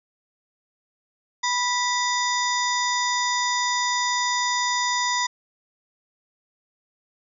harmonic tone with a mistuned harmonic, 984 Hz, B5, 7 cents flat, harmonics 1 / 2 / 4 / 5 / 6 / 7, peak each -24 / -27 / -30 / -31 / -32 / -32 dBFS, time 1.43-5.27 s, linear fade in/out 10 ms, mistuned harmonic 4, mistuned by -140 cents, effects none

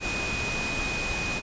sine tone in noise, 2489 Hz, D#7, in tune, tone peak -30 dBFS, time 0-1.42 s, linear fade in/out 50 ms, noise pink, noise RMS -31 dBFS, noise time 0-1.42 s, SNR -2 dB, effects resampled to 16000 Hz

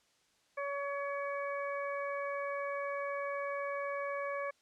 harmonic tone, 564 Hz, C#5, 30 cents sharp, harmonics 1 / 2 / 3 / 4, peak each -37 / -40 / -44 / -45 dBFS, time 0.57-4.51 s, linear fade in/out 10 ms, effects white hiss -71 dBFS RMS until 4.61 s + low-pass 7000 Hz 12 dB/octave

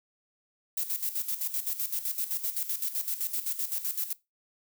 violet noise with tremolo, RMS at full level -30 dBFS, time 0.77-4.13 s, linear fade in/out 5 ms, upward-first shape square, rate 7.8 Hz, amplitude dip 70%, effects noise-tail reverb RT60 0.2 s tail -19 dB re dry

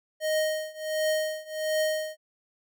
square tone with tremolo, 622.3 Hz, D#5, in tune, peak -23 dBFS, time 0.2-2.17 s, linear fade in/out 50 ms, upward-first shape triangle, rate 1.4 Hz, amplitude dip 95%, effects none

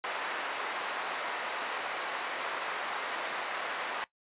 white band-pass noise, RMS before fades -36 dBFS, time 0.04-4.04 s, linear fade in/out 0 ms, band 570 to 1700 Hz, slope 12 dB/octave, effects noise-tail reverb RT60 0.1 s tail -19 dB re dry + resampled to 8000 Hz

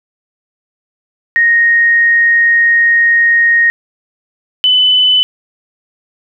sine tone pair in turn, 1864.7 / 3008 Hz, A#6 / F#7, 0 / +28 cents, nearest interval minor sixth, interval 828 cents, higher second, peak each -6 dBFS, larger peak neither, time 1.36-3.7 / 4.64-5.23 s, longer first, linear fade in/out 0 ms, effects none

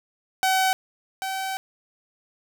sawtooth tone pair in turn, 758 / 766.8 Hz, F#5 / G5, +42 / -38 cents, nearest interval unison, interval 20 cents, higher second, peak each -15 / -23 dBFS, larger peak first, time 0.43-0.73 / 1.22-1.57 s, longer second, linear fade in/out 0 ms, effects none

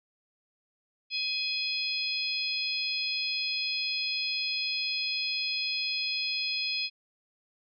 harmonic tone, 838 Hz, G#5, 15 cents sharp, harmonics 3 / 4 / 5 / 6, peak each -33 / -36 / -34 / -34 dBFS, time 1.1-6.9 s, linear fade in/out 50 ms, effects none

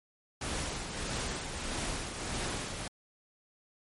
pink noise with tremolo, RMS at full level -34 dBFS, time 0.41-2.88 s, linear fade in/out 5 ms, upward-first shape triangle, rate 1.6 Hz, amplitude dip 50%, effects MP3 48 kbps

